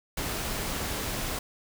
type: noise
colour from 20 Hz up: pink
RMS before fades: -32 dBFS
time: 0.17-1.39 s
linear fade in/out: 5 ms
effects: none